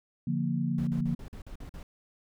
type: chord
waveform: sine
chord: Bb major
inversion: first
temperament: just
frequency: 145.68 / 174.81 / 233.1 Hz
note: D3 / F3 / Bb3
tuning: -14 / +2 / 0 cents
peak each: -31 dBFS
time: 0.27-1.15 s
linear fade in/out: 5 ms
type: noise bursts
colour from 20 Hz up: brown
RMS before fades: -42 dBFS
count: 8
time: 0.78-1.83 s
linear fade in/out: 2 ms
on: 91 ms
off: 46 ms
effects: none